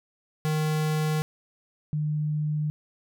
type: tone pair in turn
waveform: square / sine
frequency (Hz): 154.6 / 151.24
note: D#3 / D#3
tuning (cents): -11 / -49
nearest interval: unison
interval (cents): 38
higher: first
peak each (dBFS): -24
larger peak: neither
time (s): 0.45-1.22 / 1.93-2.7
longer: neither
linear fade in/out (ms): 0
effects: none